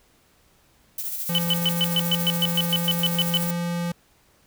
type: noise with tremolo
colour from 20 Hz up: violet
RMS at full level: -28 dBFS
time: 0.98-3.51 s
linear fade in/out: 2 ms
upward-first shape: sine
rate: 14 Hz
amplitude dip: 45%
type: tone with pitch glide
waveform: square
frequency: 171.1 to 172.39 Hz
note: F3 to F3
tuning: -35 to -22 cents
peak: -25 dBFS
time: 1.29-3.92 s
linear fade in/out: 5 ms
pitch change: +13 cents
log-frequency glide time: 3.36-3.53 s
type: tone bursts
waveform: sine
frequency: 3005 Hz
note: F#7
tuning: 26 cents sharp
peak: -18 dBFS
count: 14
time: 1.35-3.372 s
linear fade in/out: 0 ms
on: 33 ms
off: 120 ms
effects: pink hiss -60 dBFS RMS until 4.46 s